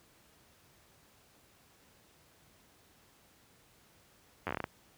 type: slowing click train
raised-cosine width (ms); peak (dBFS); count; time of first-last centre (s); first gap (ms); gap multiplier
0.5; -19; 9; 4.47-4.641; 10; 1.21
effects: pink hiss -64 dBFS RMS until 4.97 s + high-pass 60 Hz 12 dB/octave